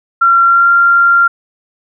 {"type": "tone with pitch glide", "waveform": "sine", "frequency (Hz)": [1369, 1385.7], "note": ["F6", "F6"], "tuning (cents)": [-35, -14], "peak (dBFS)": -5, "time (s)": [0.21, 1.28], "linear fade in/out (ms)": 10, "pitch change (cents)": 21, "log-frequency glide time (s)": [0.43, 0.7], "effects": []}